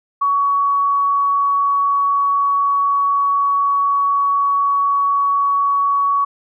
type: tone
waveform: sine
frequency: 1124 Hz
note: C#6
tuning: 24 cents sharp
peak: -13 dBFS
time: 0.21-6.25 s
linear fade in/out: 10 ms
effects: none